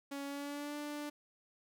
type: tone with pitch glide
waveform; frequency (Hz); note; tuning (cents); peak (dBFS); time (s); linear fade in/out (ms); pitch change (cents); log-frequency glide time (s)
sawtooth; 280 to 294.4; C#4 to D4; +18 to +4; -36; 0.11-1.1; 10; +86; 0.25-0.76
effects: none